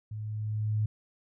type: tone with level ramp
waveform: sine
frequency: 107.2 Hz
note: A2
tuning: 45 cents flat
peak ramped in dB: -35 to -24 dBFS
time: 0.11-0.86 s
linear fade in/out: 5 ms
effects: none